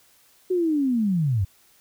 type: linear sweep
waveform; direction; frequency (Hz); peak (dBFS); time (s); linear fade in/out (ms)
sine; down; 375.3 to 87.31; -19; 0.5-1.45; 10
effects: white hiss -58 dBFS RMS until 1.8 s